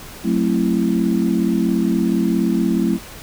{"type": "chord", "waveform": "sine", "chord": "F# half-diminished seventh", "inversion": "none", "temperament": "just", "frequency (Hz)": [185, 222, 266.4, 333], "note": ["F#3", "A3", "C4", "E4"], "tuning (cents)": [0, 16, 31, 18], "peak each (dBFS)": [-20, -19, -22, -21], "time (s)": [0.23, 2.99], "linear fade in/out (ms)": 50, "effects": ["pink hiss -37 dBFS RMS until 3.22 s"]}